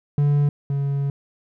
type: tone pair in turn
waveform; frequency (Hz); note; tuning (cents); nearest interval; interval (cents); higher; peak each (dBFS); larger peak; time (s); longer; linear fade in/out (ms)
triangle; 144.7 / 140.01; D3 / C#3; -25 / +18; minor second; 57; first; -13 / -18; first; 0.18-0.49 / 0.7-1.1; second; 2
effects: none